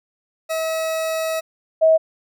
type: tone pair in turn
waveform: 40% pulse / sine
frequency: 643 / 640.7 Hz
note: E5 / E5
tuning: -43 / -49 cents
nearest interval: unison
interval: 6 cents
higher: first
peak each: -20 / -10 dBFS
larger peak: second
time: 0.49-1.41 / 1.81-1.98 s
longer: first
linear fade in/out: 20 ms
effects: none